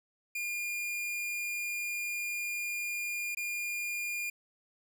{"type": "tone with dropouts", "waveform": "45% pulse", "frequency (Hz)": 2416, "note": "D7", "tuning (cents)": 48, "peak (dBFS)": -33, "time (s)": [0.35, 4.3], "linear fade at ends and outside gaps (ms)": 5, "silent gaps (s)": [3.349, 3.37], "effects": []}